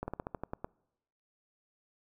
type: slowing click train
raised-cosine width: 1 ms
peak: -22 dBFS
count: 9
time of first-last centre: 0.03-0.645 s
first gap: 50 ms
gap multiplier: 1.12
effects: noise-tail reverb RT60 0.9 s tail -26 dB re dry